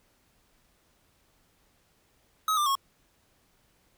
square tone with pitch steps, 1273 / 1189 / 1094 Hz, D#6 / D6 / C#6, +39 / +21 / -23 cents, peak -24 dBFS, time 2.48-2.753 s, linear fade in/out 2 ms, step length 91 ms, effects pink hiss -67 dBFS RMS until 3.97 s

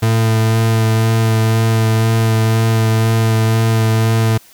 40% pulse tone with vibrato, 111.9 Hz, A2, 30 cents sharp, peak -10 dBFS, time 0.02-4.38 s, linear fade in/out 10 ms, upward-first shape sine, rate 2 Hz, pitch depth 14 cents each way, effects white hiss -45 dBFS RMS until 4.53 s

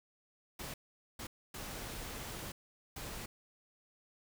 pink noise bursts at uneven times, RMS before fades -44 dBFS, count 4, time 0.59-0.74 / 1.19-1.27 / 1.54-2.52 / 2.96-3.26 s, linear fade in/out 5 ms, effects none

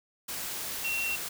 sine tone in noise, 2727 Hz, F7, 42 cents flat, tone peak -29 dBFS, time 0.84-1.16 s, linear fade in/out 10 ms, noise white, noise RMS -36 dBFS, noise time 0.28-1.29 s, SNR +4 dB, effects none

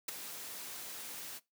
white noise with ADSR envelope, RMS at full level -33 dBFS, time 0.08-1.4 s, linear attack 8 ms, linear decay 9 ms, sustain -12 dB, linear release 35 ms, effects noise-tail reverb RT60 0.2 s tail -20 dB re dry + high-pass 150 Hz 12 dB/octave

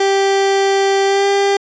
30% pulse tone with pitch glide, 392 to 398.2 Hz, G4 to G4, 0 to +27 cents, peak -9 dBFS, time 0-1.57 s, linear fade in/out 5 ms, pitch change +27 cents, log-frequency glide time 1.05-1.26 s, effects resampled to 16000 Hz

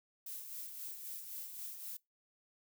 violet noise with tremolo, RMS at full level -44 dBFS, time 0.26-1.97 s, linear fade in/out 5 ms, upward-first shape sine, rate 3.8 Hz, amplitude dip 45%, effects noise-tail reverb RT60 0.2 s tail -24 dB re dry

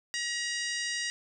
harmonic tone, 952 Hz, A#5, 36 cents sharp, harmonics 2 / 3 / 4 / 5 / 6 / 7 / 8 / 9, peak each -34 / -39 / -41 / -38 / -39 / -45 / -46 / -45 dBFS, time 0.14-1.1 s, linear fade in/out 0 ms, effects 11-bit

